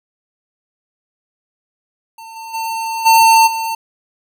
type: tone with level steps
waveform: square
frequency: 901 Hz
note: A5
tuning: 41 cents sharp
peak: -33 / -29 / -20 / -7 / -19 dBFS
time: 2.18-3.75 s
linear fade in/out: 5 ms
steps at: 2.35 / 2.53 / 3.05 / 3.46 s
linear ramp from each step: 20 ms
effects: none